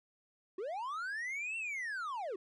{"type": "linear two-way sweep", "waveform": "triangle", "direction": "up then down", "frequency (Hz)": [348, 2728, 348], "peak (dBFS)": -35, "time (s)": [0.58, 2.36], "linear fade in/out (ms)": 5, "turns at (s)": 1.57, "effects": ["resampled to 24000 Hz"]}